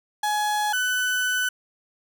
35% pulse tone pair in turn, 841 / 1498.5 Hz, G#5 / F#6, +22 / +22 cents, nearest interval minor seventh, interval 1000 cents, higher second, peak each -20 dBFS, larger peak neither, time 0.23-0.73 / 0.73-1.49 s, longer second, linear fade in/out 5 ms, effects none

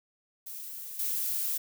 violet noise with level steps, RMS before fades -41 / -31 dBFS, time 0.46-1.58 s, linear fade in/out 10 ms, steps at 0.99 s, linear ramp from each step 5 ms, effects none

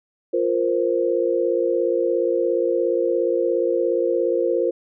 sine chord, F suspended fourth, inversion none, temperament equal, 349.2 / 466.2 / 523.3 Hz, F4 / Bb4 / C5, 0 / 0 / 0 cents, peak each -22 dBFS, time 0.33-4.71 s, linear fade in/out 10 ms, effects none

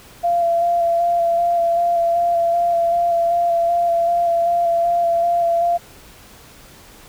sine tone with vibrato, 685 Hz, F5, 34 cents flat, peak -14 dBFS, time 0.23-5.78 s, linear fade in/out 20 ms, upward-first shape square, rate 2.6 Hz, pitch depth 15 cents each way, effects pink hiss -44 dBFS RMS until 7.08 s

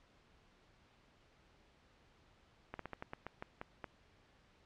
slowing click train, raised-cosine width 0.5 ms, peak -28 dBFS, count 10, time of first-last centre 2.74-3.842 s, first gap 53 ms, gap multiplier 1.2, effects pink hiss -68 dBFS RMS until 4.65 s + low-pass 4000 Hz 12 dB/octave

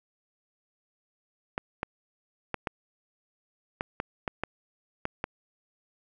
clicks, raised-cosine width 0.5 ms, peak -14 dBFS, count 10, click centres 1.579 / 1.831 / 2.543 / 2.672 / 3.809 / 4.001 / 4.278 / 4.436 / 5.054 / 5.241 s, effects none

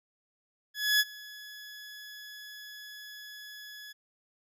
20% pulse tone with ADSR envelope, 1694 Hz, G#6, 34 cents sharp, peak -16 dBFS, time 0.74-3.93 s, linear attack 260 ms, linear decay 38 ms, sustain -23 dB, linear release 15 ms, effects none

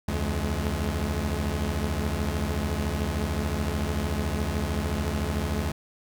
sawtooth tone cluster, 72.3 / 85.9 / 211.8 Hz, D2 / F2 / G#3, -27 / -28 / +34 cents, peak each -25 / -26 / -28 dBFS, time 0.08-5.72 s, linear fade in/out 5 ms, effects none

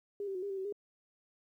sine tone with pitch steps, 405.4 / 388.5 / 366.3 / 402.2 / 388.5 / 380.4 / 408.5 Hz, G#4 / G4 / F#4 / G4 / G4 / F#4 / G#4, -42 / -16 / -17 / +44 / -16 / +48 / -29 cents, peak -35 dBFS, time 0.2-0.725 s, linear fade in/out 2 ms, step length 75 ms, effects 12-bit

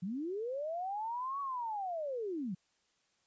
sine linear two-way sweep, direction up then down, 166 to 1135 to 166 Hz, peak -35 dBFS, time 0.02-2.55 s, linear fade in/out 10 ms, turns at 1.4 s, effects white hiss -75 dBFS RMS until 3.26 s + resampled to 16000 Hz

